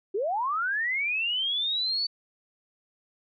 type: linear sweep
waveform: sine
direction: up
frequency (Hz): 359.2 to 4530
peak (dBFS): -25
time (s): 0.14-2.07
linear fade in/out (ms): 10
effects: none